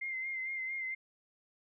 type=tone with vibrato; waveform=sine; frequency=2093 Hz; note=C7; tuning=in tune; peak=-35 dBFS; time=0.01-0.95 s; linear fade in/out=10 ms; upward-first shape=sine; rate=4.4 Hz; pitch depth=35 cents each way; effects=none